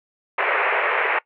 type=band-pass noise; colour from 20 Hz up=white; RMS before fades=-21 dBFS; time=0.38-1.19 s; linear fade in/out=5 ms; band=400 to 2400 Hz; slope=48 dB/octave; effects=noise-tail reverb RT60 0.1 s tail -20 dB re dry